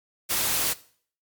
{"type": "noise", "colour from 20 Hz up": "white", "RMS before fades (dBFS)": -25, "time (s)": [0.29, 0.74], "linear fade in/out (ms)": 20, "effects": ["noise-tail reverb RT60 0.5 s tail -18 dB re dry", "MP3 96 kbps"]}